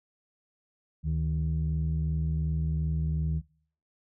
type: tone pair together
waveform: sine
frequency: 73.95 / 156.7 Hz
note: D2 / D#3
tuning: +13 / +13 cents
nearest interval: octave + minor second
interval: 1300 cents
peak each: -27 dBFS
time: 1.03-3.42 s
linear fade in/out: 50 ms
effects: noise-tail reverb RT60 0.5 s tail -22 dB re dry + tanh soft clip ceiling -21 dBFS